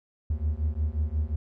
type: beating tone pair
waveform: triangle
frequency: 73.42 / 79.02 Hz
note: D2 / D#2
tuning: 0 / +27 cents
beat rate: 5.6 Hz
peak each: -26 dBFS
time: 0.3-1.36 s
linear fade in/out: 5 ms
effects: none